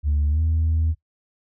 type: tone with pitch glide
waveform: sine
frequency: 73.42 to 80.07 Hz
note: D2 to E2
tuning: 0 to -50 cents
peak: -16 dBFS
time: 0.03-0.95 s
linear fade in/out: 50 ms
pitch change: +150 cents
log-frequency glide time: 0.29-0.41 s
effects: noise-tail reverb RT60 0.1 s tail -19 dB re dry + tanh soft clip ceiling -15 dBFS